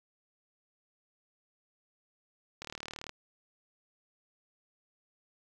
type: click train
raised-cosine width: 0.2 ms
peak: -23 dBFS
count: 19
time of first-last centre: 2.62-3.094 s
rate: 38 Hz
effects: 9-bit